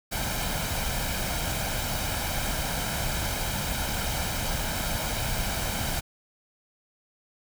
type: noise with comb filter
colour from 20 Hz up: pink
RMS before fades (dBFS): -29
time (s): 0.11-6.01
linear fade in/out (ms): 20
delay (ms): 1.3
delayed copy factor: +0.55
effects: none